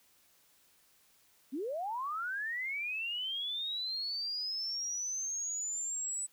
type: linear sweep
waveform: sine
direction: up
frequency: 238.5 to 7990 Hz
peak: -34 dBFS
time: 1.52-6.27 s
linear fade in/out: 20 ms
effects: white hiss -67 dBFS RMS until 6.32 s